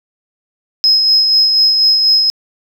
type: tone with tremolo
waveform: sine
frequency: 5120 Hz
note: D#8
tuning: 49 cents sharp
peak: -5 dBFS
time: 0.84-2.3 s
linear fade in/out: 0 ms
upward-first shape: sine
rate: 4.1 Hz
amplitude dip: 40%
effects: tanh soft clip ceiling -2 dBFS + 7-bit